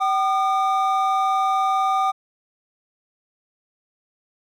triangle tone pair together, 768.3 / 1213 Hz, G5 / D#6, -35 / -44 cents, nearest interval minor sixth, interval 791 cents, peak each -18 / -19 dBFS, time 0-2.12 s, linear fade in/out 20 ms, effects none

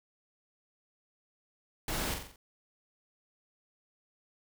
pink noise with echo, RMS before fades -35 dBFS, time 1.88-2.14 s, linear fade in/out 2 ms, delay 44 ms, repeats 5, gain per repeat -5 dB, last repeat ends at 2.36 s, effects none

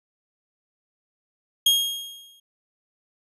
40% pulse tone with exponential decay, 3258 Hz, G#7, 34 cents flat, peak -13 dBFS, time 1.66-2.4 s, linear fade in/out 5 ms, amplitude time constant 160 ms, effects resampled to 32000 Hz

